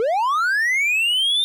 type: linear sweep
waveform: triangle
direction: up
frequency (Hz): 423.2 to 3639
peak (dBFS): -15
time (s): 0-1.44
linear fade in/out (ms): 0
effects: none